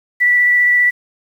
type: tone with vibrato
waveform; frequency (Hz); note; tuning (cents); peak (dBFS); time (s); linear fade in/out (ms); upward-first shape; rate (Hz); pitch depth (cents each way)
sine; 1961; B6; -13; -9; 0.2-0.91; 20; triangle; 15; 10
effects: 7-bit